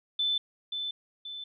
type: tone with echo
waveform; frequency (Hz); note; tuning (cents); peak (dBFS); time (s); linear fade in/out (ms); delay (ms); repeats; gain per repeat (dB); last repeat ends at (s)
sine; 3520; A7; 0; -25; 0.19-0.38; 5; 530; 2; -6; 1.44
effects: none